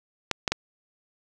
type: clicks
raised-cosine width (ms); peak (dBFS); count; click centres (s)
0.2; -6; 3; 0.313 / 0.478 / 0.52
effects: none